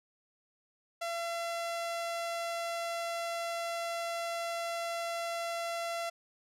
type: tone with low-pass filter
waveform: sawtooth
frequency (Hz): 678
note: E5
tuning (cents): +49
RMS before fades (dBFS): -36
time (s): 1.01-6.1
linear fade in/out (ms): 10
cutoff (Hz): 12000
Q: 0.57
effects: none

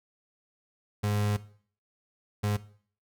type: tone bursts at uneven times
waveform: 35% pulse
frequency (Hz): 103.83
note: G#2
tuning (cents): 0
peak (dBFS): -24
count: 2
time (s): 1.03-1.37 / 2.43-2.57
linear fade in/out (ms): 10
effects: noise-tail reverb RT60 0.5 s tail -17 dB re dry

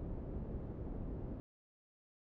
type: low-pass noise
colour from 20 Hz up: pink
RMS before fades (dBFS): -43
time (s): 0-1.4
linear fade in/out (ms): 0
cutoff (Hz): 370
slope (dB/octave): 12
effects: none

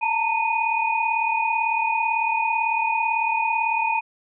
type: tone cluster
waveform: sine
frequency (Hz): 886 / 924 / 2478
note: A5 / A#5 / D#7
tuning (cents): +12 / -16 / -8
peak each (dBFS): -24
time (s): 0.01-4.01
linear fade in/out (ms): 20
effects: none

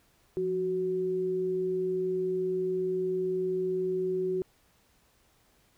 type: tone pair together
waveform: sine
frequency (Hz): 174.61 / 371.6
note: F3 / F#4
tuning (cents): 0 / +7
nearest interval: octave + minor second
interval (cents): 1307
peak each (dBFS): -38 / -27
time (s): 0.37-4.42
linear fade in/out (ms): 0
effects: pink hiss -66 dBFS RMS until 5.77 s

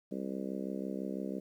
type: harmonic tone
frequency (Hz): 66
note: C2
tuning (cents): +16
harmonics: 3 / 4 / 5 / 6 / 7 / 8 / 9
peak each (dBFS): -39 / -41 / -43 / -45 / -46 / -47 / -48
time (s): 0.11-1.4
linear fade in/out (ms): 10
effects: 11-bit

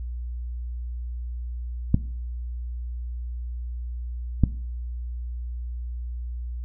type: clicks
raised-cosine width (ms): 5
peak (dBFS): -4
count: 2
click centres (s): 1.944 / 4.437
effects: noise-tail reverb RT60 0.5 s tail -18 dB re dry + added 60 Hz sine -29 dBFS peak until 6.64 s

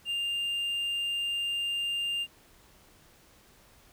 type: tone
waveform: triangle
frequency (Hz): 2800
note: F7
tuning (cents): +4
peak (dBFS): -27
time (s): 0.05-2.27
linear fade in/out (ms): 50
effects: pink hiss -59 dBFS RMS until 3.92 s

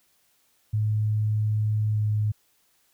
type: tone with pitch glide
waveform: sine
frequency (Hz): 107.1 to 106.18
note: A2 to G#2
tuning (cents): -46 to +39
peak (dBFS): -21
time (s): 0.73-2.32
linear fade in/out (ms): 10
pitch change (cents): -15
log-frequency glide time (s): 1.91-2.02
effects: white hiss -66 dBFS RMS until 2.93 s

